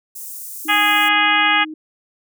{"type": "high-pass noise", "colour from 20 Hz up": "white", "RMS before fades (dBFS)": -32, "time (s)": [0.15, 1.09], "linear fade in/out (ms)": 10, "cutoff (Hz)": 7200, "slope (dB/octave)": 24}
{"type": "tone", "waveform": "sine", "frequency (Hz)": 311.1, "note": "D#4", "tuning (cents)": 0, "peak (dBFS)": -28, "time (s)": [0.65, 1.74], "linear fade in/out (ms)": 5}
{"type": "harmonic tone", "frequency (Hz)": 414, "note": "G#4", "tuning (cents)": -5, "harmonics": [2, 3, 4, 5, 6, 7, 8], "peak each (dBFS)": [-20, -20, -19, -19, -21, -21, -26], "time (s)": [0.68, 1.65], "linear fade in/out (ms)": 20}
{"effects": []}